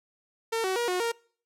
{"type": "tone with pitch steps", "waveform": "sawtooth", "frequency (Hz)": [454, 376.7, 476.2, 362.9, 465], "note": ["A#4", "F#4", "A#4", "F#4", "A#4"], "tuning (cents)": [-46, 31, 37, -34, -4], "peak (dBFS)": -22, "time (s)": [0.52, 1.12], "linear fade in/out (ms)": 10, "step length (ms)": 120, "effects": ["noise-tail reverb RT60 0.5 s tail -25 dB re dry", "low-pass 12000 Hz 12 dB/octave"]}